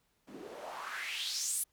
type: noise with band-pass filter sweep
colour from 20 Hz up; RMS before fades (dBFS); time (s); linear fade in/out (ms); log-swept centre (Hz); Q
white; -39; 0.27-1.64; 10; 230 to 11000; 3.7
effects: pink hiss -75 dBFS RMS until 1.72 s